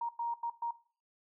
sine tone bursts at uneven times, 938 Hz, A#5, 11 cents sharp, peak -32 dBFS, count 4, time 0.01-0.09 / 0.19-0.34 / 0.43-0.5 / 0.62-0.71 s, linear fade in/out 5 ms, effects noise-tail reverb RT60 0.4 s tail -17 dB re dry

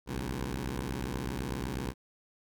10% pulse beating tone pair, 60.2 / 68.4 Hz, B1 / C#2, -44 / -23 cents, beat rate 8.2 Hz, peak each -28 dBFS, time 0.06-1.94 s, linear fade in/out 50 ms, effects none

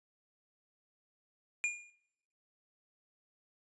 square tone with exponential decay, 2419 Hz, D#7, 49 cents flat, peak -28 dBFS, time 1.64-1.9 s, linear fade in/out 0 ms, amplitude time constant 55 ms, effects noise-tail reverb RT60 0.8 s tail -20 dB re dry + resampled to 22050 Hz

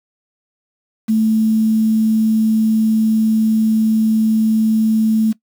sine tone with quantisation, 219.9 Hz, A3, 1 cent flat, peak -11 dBFS, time 1.08-5.33 s, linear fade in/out 20 ms, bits 6, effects noise-tail reverb RT60 0.1 s tail -19 dB re dry

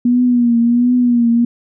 sine tone with vibrato, 240.6 Hz, B3, 45 cents flat, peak -9 dBFS, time 0.05-1.45 s, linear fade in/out 5 ms, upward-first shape triangle, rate 1.4 Hz, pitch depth 64 cents each way, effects none

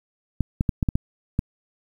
clicks, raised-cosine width 5 ms, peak -8 dBFS, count 7, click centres 0.407 / 0.609 / 0.692 / 0.828 / 0.888 / 0.955 / 1.391 s, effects 8-bit

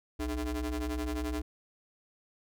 35% pulse ring-modulated tone, 119.5 Hz, A#2, 43 cents sharp, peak -27 dBFS, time 0.19-1.42 s, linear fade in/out 10 ms, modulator 185 Hz, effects none

